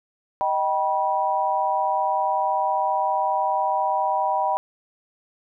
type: chord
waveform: sine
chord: Eb augmented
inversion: none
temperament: just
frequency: 622.3 / 777.8 / 972.3 Hz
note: Eb5 / G5 / B5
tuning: 0 / -14 / -27 cents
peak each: -27 / -23 / -23 dBFS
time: 0.41-4.57 s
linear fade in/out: 0 ms
effects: none